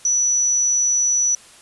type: tone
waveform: sine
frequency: 5920 Hz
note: F#8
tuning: in tune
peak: -15 dBFS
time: 0.05-1.35 s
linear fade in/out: 2 ms
effects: white hiss -46 dBFS RMS until 1.61 s + resampled to 24000 Hz